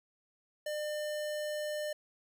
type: tone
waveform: square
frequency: 600 Hz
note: D5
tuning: 37 cents sharp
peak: -35 dBFS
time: 0.66-1.93 s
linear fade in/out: 5 ms
effects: none